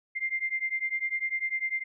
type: beating tone pair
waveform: sine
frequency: 2093 / 2103 Hz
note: C7 / C7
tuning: 0 / +8 cents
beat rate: 10 Hz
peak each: -31 dBFS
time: 0.15-1.84 s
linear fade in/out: 20 ms
effects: none